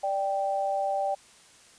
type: tone pair together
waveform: sine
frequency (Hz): 587.3 / 784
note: D5 / G5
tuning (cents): 0 / 0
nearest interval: perfect fourth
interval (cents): 500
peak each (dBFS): -29 / -27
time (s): 0.03-1.15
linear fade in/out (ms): 10
effects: white hiss -55 dBFS RMS until 1.78 s + resampled to 22050 Hz